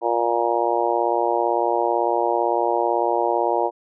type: harmonic tone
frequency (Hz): 117.9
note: A#2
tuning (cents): +20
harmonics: 3 / 4 / 5 / 6 / 7 / 8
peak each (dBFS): -25 / -25 / -25 / -25 / -25 / -25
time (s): 0.01-3.71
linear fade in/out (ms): 50
effects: none